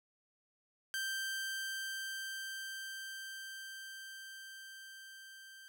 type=tone with level ramp; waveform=sawtooth; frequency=1568 Hz; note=G6; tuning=in tune; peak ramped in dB=-32 to -49 dBFS; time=0.94-5.68 s; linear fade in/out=0 ms; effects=none